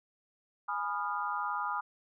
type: chord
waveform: sine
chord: F half-diminished seventh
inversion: first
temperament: equal with one note detuned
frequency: 830.6 / 987.8 / 1225.2 / 1396.9 Hz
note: Ab5 / Cb6 / Eb6 / F6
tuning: 0 / 0 / -27 / 0 cents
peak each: -38 / -37 / -35 / -39 dBFS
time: 0.68-1.81 s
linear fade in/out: 10 ms
effects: none

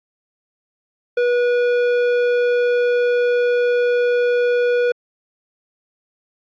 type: tone with tanh clipping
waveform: triangle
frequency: 486.2 Hz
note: B4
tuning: 27 cents flat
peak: -16 dBFS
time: 1.17-4.92 s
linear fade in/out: 5 ms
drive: 16 dB
effects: AAC 64 kbps

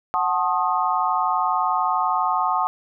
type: chord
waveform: sine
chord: F# diminished seventh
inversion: none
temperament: equal with one note detuned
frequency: 740 / 880 / 1072.8 / 1244.5 Hz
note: F#5 / A5 / C6 / Eb6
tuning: 0 / 0 / +43 / 0 cents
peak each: -24 dBFS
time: 0.14-2.67 s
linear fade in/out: 0 ms
effects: none

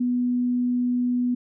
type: tone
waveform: sine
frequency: 246.2 Hz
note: B3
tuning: 5 cents flat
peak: -20 dBFS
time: 0-1.35 s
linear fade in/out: 10 ms
effects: none

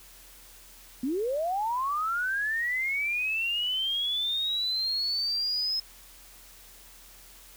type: linear sweep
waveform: sine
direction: up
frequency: 237.8 to 5160 Hz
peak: -26 dBFS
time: 1.03-5.8 s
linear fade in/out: 5 ms
effects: added 42 Hz sine -56 dBFS peak until 7.56 s + white hiss -52 dBFS RMS until 7.56 s

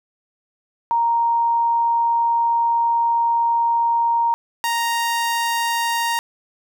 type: tone pair in turn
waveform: sine / sawtooth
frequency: 932.3 / 932.3 Hz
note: A#5 / A#5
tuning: 0 / 0 cents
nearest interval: unison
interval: 0 cents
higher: neither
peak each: -15 dBFS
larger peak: neither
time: 0.91-4.34 / 4.64-6.19 s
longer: first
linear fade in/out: 0 ms
effects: none

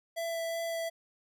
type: tone with vibrato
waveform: square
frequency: 665 Hz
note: E5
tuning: 15 cents sharp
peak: -33 dBFS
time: 0.16-0.9 s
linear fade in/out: 20 ms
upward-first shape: sine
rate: 2.7 Hz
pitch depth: 9 cents each way
effects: none

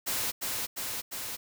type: noise with echo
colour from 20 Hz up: white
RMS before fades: -31 dBFS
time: 0.06-0.32 s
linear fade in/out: 20 ms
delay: 350 ms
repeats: 3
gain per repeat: -2 dB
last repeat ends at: 1.37 s
effects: none

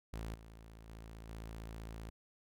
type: tone with level steps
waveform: sawtooth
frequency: 55.4 Hz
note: A1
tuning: 13 cents sharp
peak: -37 / -49 / -45 / -41 dBFS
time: 0.13-2.1 s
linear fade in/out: 5 ms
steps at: 0.34 / 0.88 / 1.29 s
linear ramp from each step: 5 ms
effects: none

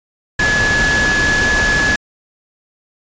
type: tone in noise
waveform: sine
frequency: 1700 Hz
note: G#6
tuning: 40 cents sharp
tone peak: -13 dBFS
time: 0.39-1.96 s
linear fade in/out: 5 ms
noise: pink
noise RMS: -18 dBFS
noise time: 0.39-1.96 s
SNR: +2 dB
effects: resampled to 16000 Hz

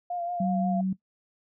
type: tone with vibrato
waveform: sine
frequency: 698.5 Hz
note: F5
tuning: in tune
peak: -29 dBFS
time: 0.1-0.81 s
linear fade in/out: 5 ms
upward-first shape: sine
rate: 5.6 Hz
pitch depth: 33 cents each way
type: tone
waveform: sine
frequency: 189 Hz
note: F#3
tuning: 37 cents sharp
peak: -24 dBFS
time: 0.4-0.93 s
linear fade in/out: 5 ms
effects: noise-tail reverb RT60 0.1 s tail -17 dB re dry

